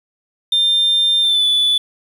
triangle tone with pitch glide, 3600 to 3471 Hz, A7 to A7, +39 to -24 cents, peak -10 dBFS, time 0.52-1.78 s, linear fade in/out 5 ms, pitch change -63 cents, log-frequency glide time 1.22-1.45 s, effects tanh soft clip ceiling -6 dBFS + 7-bit

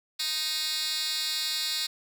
10% pulse tone with high-pass filter, 311.1 Hz, D#4, in tune, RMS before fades -30 dBFS, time 0.19-1.87 s, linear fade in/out 10 ms, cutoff 3600 Hz, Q 3.7, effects none

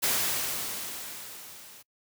white noise with level ramp, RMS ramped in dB -25 to -50 dBFS, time 0.02-1.83 s, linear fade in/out 20 ms, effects noise-tail reverb RT60 0.1 s tail -25 dB re dry + high-pass 80 Hz 12 dB/octave

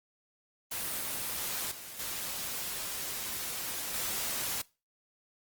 white noise with level steps, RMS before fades -35 / -45 / -37 / -34 dBFS, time 0.71-4.62 s, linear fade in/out 10 ms, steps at 1.71 / 1.99 / 3.94 s, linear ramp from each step 5 ms, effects noise-tail reverb RT60 0.3 s tail -22 dB re dry + Opus 24 kbps

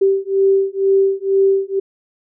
sine beating tone pair, 388.5 / 390.6 Hz, G4 / G4, -16 / -6 cents, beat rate 2.1 Hz, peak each -15 dBFS, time 0.01-1.8 s, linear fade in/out 10 ms, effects none

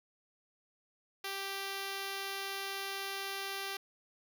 5% pulse tone, 392 Hz, G4, in tune, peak -26 dBFS, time 1.24-3.77 s, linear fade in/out 5 ms, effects none

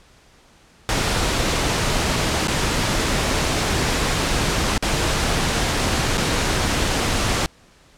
pink noise with dropouts, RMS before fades -20 dBFS, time 0.89-7.46 s, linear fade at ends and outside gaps 0 ms, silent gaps 2.473-2.482 / 4.778-4.825 / 6.173-6.179 s, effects pink hiss -52 dBFS RMS until 7.97 s + low-pass 8000 Hz 12 dB/octave

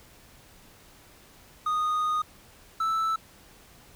triangle tone pair in turn, 1237 / 1317.4 Hz, D#6 / E6, -10 / -1 cents, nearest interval minor second, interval 109 cents, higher second, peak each -22 dBFS, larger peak neither, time 1.66-2.22 / 2.8-3.16 s, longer first, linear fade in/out 5 ms, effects pink hiss -54 dBFS RMS until 3.95 s

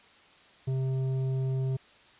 triangle tone with tanh clipping, 131.9 Hz, C3, 14 cents sharp, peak -28 dBFS, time 0.67-1.77 s, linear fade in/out 10 ms, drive 13 dB, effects white hiss -57 dBFS RMS until 2.19 s + resampled to 8000 Hz

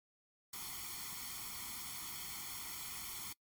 white noise with comb filter, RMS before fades -45 dBFS, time 0.53-3.33 s, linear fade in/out 5 ms, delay 0.91 ms, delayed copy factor +0.85, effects noise-tail reverb RT60 0.1 s tail -24 dB re dry + MP3 96 kbps

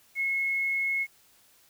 sine tone with quantisation, 2176 Hz, C#7, 33 cents flat, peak -25 dBFS, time 0.15-1.07 s, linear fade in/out 50 ms, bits 9, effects white hiss -61 dBFS RMS until 1.69 s

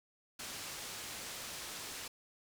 white low-pass noise, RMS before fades -45 dBFS, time 0.39-2.08 s, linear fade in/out 5 ms, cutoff 8100 Hz, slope 12 dB/octave, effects none

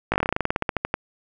slowing click train, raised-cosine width 0.5 ms, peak -6 dBFS, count 19, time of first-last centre 0.12-0.941 s, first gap 18 ms, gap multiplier 1.1, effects none

